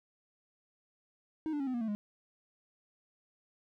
triangle tone with pitch steps, 314.4 / 293.3 / 273.7 / 255.4 / 238.3 / 222.3 / 207.4 Hz, D#4 / D4 / C#4 / C4 / A#3 / A3 / G#3, +18 / -2 / -22 / -42 / +38 / +18 / -2 cents, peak -30 dBFS, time 1.46-1.95 s, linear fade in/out 0 ms, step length 70 ms, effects none

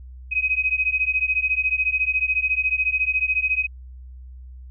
sine beating tone pair, 2518 / 2532 Hz, D#7 / D#7, +20 / +30 cents, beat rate 14 Hz, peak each -22 dBFS, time 0.31-3.67 s, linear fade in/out 20 ms, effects added 63 Hz sine -37 dBFS peak until 4.7 s

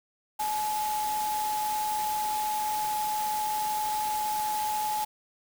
sine tone in noise, 851 Hz, G#5, 42 cents sharp, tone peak -27 dBFS, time 0.39-5.05 s, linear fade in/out 10 ms, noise white, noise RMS -37 dBFS, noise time 0.39-5.05 s, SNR +7 dB, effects none

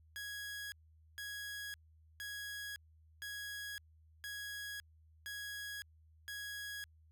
sawtooth tone bursts, 1661.2 Hz, G#6, in tune, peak -39 dBFS, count 7, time 0.16-6.84 s, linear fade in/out 0 ms, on 560 ms, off 460 ms, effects added 79 Hz sine -62 dBFS peak until 7.11 s

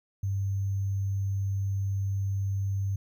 sine tone with sample-and-hold, 98 Hz, G2, in tune, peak -26 dBFS, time 0.23-2.96 s, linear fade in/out 5 ms, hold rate 6300 Hz, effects none

